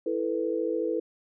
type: chord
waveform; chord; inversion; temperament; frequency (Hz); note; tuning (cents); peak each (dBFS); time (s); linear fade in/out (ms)
sine; E suspended fourth; none; equal; 329.6 / 440 / 493.9; E4 / A4 / B4; 0 / 0 / 0; -30; 0.06-1; 5
effects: none